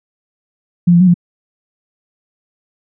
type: tone with pitch steps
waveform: sine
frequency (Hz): 174.7 / 172.3 / 184.8 / 174.4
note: F3 / F3 / F#3 / F3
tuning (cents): +1 / -23 / -2 / -2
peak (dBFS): -5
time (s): 0.87-1.142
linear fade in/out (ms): 10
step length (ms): 68
effects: none